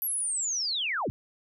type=linear sweep; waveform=sine; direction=down; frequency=11840 to 49.42 Hz; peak=-27 dBFS; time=0.02-1.1 s; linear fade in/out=0 ms; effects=none